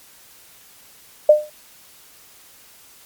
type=tone with exponential decay; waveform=sine; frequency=603 Hz; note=D5; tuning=46 cents sharp; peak=-3 dBFS; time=1.29-1.5 s; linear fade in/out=5 ms; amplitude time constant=45 ms; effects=white hiss -48 dBFS RMS until 3.05 s + MP3 96 kbps

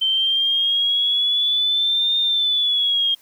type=exponential two-way sweep; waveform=sine; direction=up then down; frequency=3101 to 3637 to 3221 Hz; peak=-16 dBFS; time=0.01-3.15 s; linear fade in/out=10 ms; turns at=2.18 s; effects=white hiss -54 dBFS RMS until 3.21 s

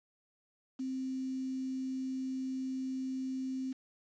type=tone with quantisation; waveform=sine; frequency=261.6 Hz; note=C4; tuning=in tune; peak=-34 dBFS; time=0.79-3.73 s; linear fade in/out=10 ms; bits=9; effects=resampled to 16000 Hz

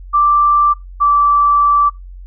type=tone pair in turn; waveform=sine; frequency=1174.7 / 1162.5 Hz; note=D6 / D6; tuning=0 / -18 cents; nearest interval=unison; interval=18 cents; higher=first; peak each=-8 dBFS; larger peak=neither; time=0.13-0.74 / 1-1.9 s; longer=second; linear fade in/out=20 ms; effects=noise-tail reverb RT60 0.2 s tail -24 dB re dry + added 45 Hz sine -30 dBFS peak until 2.26 s

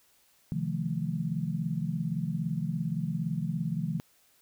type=chord; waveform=sine; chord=F dominant seventh; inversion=second; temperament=just; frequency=130.96 / 157.15 / 174.61 / 218.3 Hz; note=C3 / Eb3 / F3 / A3; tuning=+2 / +18 / 0 / -13 cents; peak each=-37 / -32 / -33 / -37 dBFS; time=0.52-4 s; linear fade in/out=0 ms; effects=white hiss -65 dBFS RMS until 4.41 s

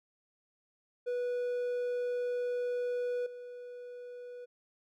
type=tone with level steps; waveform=triangle; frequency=490.2 Hz; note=B4; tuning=13 cents flat; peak=-29 / -41 dBFS; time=1.06-4.46 s; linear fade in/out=20 ms; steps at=3.26 s; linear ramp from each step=5 ms; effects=none

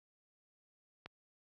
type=click; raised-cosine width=0.3 ms; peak=-30 dBFS; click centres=1.06 s; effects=high-pass 60 Hz 12 dB/octave

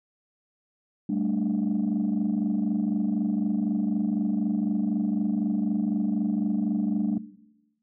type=chord; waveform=sine; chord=G suspended second; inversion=none; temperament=equal; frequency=196 / 220 / 293.7 Hz; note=G3 / A3 / D4; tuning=0 / 0 / 0 cents; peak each=-27 dBFS; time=1.09-7.18 s; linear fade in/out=5 ms; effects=noise-tail reverb RT60 1.0 s tail -17 dB re dry + tanh soft clip ceiling -18 dBFS

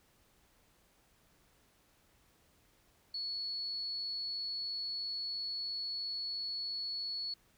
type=tone; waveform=sine; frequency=4397 Hz; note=C#8; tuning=15 cents flat; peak=-36 dBFS; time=3.14-7.34 s; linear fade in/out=5 ms; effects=pink hiss -69 dBFS RMS until 7.57 s

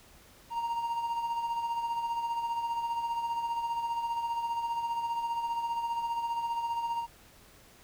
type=tone with tremolo; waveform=triangle; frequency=932.3 Hz; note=A#5; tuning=in tune; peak=-26 dBFS; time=0.5-7.07 s; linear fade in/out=50 ms; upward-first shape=sine; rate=15 Hz; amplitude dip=50%; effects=pink hiss -57 dBFS RMS until 7.83 s

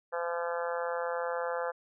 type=harmonic tone; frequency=170.9 Hz; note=F3; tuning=37 cents flat; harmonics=3 / 4 / 5 / 6 / 7 / 8 / 9 / 10; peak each=-33 / -40 / -39 / -42 / -42 / -42 / -43 / -45 dBFS; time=0.12-1.72 s; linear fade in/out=20 ms; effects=none

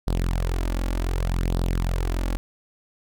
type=tone with flanger; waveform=sawtooth; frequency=43.65 Hz; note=F1; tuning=in tune; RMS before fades=-24 dBFS; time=0.07-2.37 s; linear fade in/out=0 ms; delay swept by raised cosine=0.21 to 3.61 ms; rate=0.66 Hz; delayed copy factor=+0.65; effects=none

